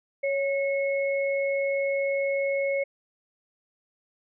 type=tone pair together; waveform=sine; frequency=554.4 / 2183 Hz; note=C#5 / C#7; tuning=0 / -27 cents; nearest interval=2 octaves; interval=2373 cents; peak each=-24 / -31 dBFS; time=0.23-2.84 s; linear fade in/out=10 ms; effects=none